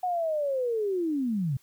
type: linear sweep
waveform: sine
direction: down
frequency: 740 to 123.1 Hz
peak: -25 dBFS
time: 0.03-1.57 s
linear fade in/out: 5 ms
effects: white hiss -63 dBFS RMS until 1.62 s